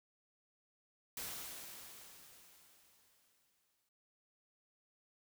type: noise with exponential decay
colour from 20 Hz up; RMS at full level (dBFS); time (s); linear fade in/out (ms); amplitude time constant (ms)
white; -43; 1.17-3.89; 2; 590
effects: none